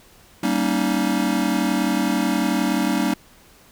square chord, Eb dominant seventh, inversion first, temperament just, 194.45 / 233.3 / 280 / 311.1 Hz, G3 / Bb3 / Db4 / Eb4, -14 / +2 / +18 / 0 cents, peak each -25 dBFS, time 0.43-3.14 s, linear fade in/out 5 ms, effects pink hiss -51 dBFS RMS until 3.71 s

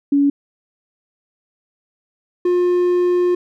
sine / triangle tone pair in turn, 282.9 / 356.1 Hz, C#4 / F4, +35 / +34 cents, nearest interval major third, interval 399 cents, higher second, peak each -11 dBFS, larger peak neither, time 0.12-0.3 / 2.45-3.35 s, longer second, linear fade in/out 5 ms, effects none

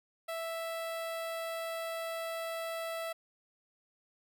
sawtooth tone with notch filter, 659.3 Hz, E5, in tune, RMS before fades -38 dBFS, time 0.28-3.13 s, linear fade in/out 10 ms, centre 6200 Hz, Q 1.7, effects none

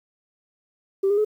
sine tone with pitch steps, 390 / 407.3 / 425.3 Hz, G4 / G#4 / G#4, -9 / -34 / +41 cents, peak -16 dBFS, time 1.03-1.249 s, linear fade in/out 10 ms, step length 73 ms, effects tanh soft clip ceiling -13 dBFS + 9-bit

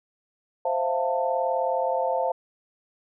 sine chord, F major seventh, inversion second, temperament equal with one note detuned, 523.3 / 659.3 / 698.5 / 890.7 Hz, C5 / E5 / F5 / A5, 0 / 0 / 0 / +21 cents, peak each -26 / -30 / -28 / -28 dBFS, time 0.65-2.32 s, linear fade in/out 5 ms, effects none

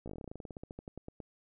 slowing click train, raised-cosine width 2 ms, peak -30 dBFS, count 23, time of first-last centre 0.06-1.202 s, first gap 16 ms, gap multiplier 1.1, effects none

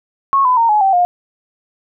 sine tone with pitch steps, 1096 / 1005 / 921.6 / 845.1 / 775 / 710.7 Hz, C#6 / B5 / A#5 / G#5 / G5 / F5, -20 / +30 / -20 / +30 / -20 / +30 cents, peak -9 dBFS, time 0.33-1.05 s, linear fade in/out 0 ms, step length 120 ms, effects none

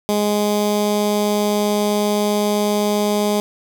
15% pulse tone with notch filter, 207.7 Hz, G#3, in tune, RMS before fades -18 dBFS, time 0.09-3.4 s, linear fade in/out 0 ms, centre 1800 Hz, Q 1.3, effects none

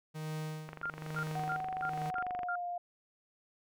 45% pulse tone with tremolo, 155.56 Hz, D#3, in tune, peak -36 dBFS, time 0.14-2.11 s, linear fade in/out 20 ms, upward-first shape sine, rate 1.1 Hz, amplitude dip 90%
click train, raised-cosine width 0.5 ms, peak -28 dBFS, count 43, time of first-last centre 0.69-2.433 s, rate 24.1 Hz
sine tone bursts, 1396.9 Hz, F6, in tune, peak -34 dBFS, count 6, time 0.83-2.556 s, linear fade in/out 2 ms, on 71 ms, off 260 ms
sine tone with pitch glide, 750 to 703.8 Hz, F#5 to F5, +23 to +13 cents, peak -35 dBFS, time 1.35-2.78 s, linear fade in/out 5 ms, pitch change -110 cents, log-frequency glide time 1.95-2.65 s
effects none

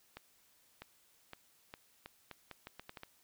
accelerating click train, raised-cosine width 0.3 ms, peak -30 dBFS, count 12, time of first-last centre 0.17-3.034 s, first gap 650 ms, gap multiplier 0.79, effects white hiss -69 dBFS RMS until 3.23 s

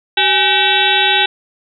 harmonic tone with a mistuned harmonic, 382.2 Hz, G4, 44 cents flat, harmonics 1 / 2 / 4 / 5 / 6 / 7 / 8 / 9 / 10, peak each -23 / -17 / -18 / -23 / -23 / -18 / -21 / -18 / -17 dBFS, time 0.17-1.26 s, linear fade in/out 5 ms, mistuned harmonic 2, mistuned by +130 cents, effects none

